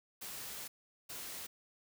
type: noise bursts at uneven times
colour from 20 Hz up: white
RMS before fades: -45 dBFS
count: 2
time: 0.21-0.68 / 1.09-1.47 s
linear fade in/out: 10 ms
effects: none